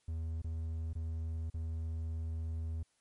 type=tone with dropouts; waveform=triangle; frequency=80.9 Hz; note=E2; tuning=32 cents flat; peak=-33 dBFS; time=0.08-2.83 s; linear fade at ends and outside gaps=5 ms; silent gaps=0.419-0.443 / 0.932-0.953 / 1.5-1.541 s; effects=white hiss -75 dBFS RMS until 3 s + MP3 48 kbps